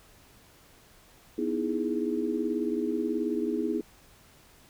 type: chord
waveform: sine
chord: E major seventh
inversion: second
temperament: equal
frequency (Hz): 246.9 / 311.1 / 329.6 / 415.3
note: B3 / D#4 / E4 / G#4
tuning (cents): 0 / 0 / 0 / 0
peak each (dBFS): -32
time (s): 1.38-3.81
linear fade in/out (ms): 5
effects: pink hiss -57 dBFS RMS until 4.69 s